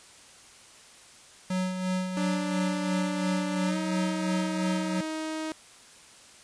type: tone with tremolo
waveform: square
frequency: 185 Hz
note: F#3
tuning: in tune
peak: -26 dBFS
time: 1.5-5.01 s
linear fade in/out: 5 ms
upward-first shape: sine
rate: 2.9 Hz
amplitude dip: 50%
type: tone with pitch glide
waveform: sawtooth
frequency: 293.7 to 314.8 Hz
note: D4 to D#4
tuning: 0 to +20 cents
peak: -27 dBFS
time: 2.17-5.52 s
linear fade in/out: 0 ms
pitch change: +120 cents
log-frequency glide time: 3.65-3.77 s
effects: white hiss -52 dBFS RMS until 6.43 s + resampled to 22050 Hz